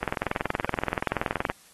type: click train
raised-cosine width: 0.5 ms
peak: -10 dBFS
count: 32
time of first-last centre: 0.03-1.499 s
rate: 21.1 Hz
effects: white hiss -55 dBFS RMS until 1.73 s + AAC 32 kbps